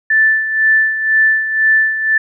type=tone with tremolo; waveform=sine; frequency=1760 Hz; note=A6; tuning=in tune; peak=-7 dBFS; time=0.1-2.18 s; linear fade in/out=5 ms; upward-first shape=sine; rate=2 Hz; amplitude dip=65%; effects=none